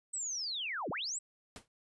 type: linear two-way sweep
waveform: sine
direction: down then up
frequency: 8190 to 122.5 to 8190 Hz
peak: -35 dBFS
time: 0.13-1.19 s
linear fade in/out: 10 ms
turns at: 0.9 s
type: noise with exponential decay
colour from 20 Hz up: pink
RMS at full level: -44 dBFS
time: 1.56-1.68 s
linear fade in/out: 1 ms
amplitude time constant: 24 ms
effects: resampled to 24000 Hz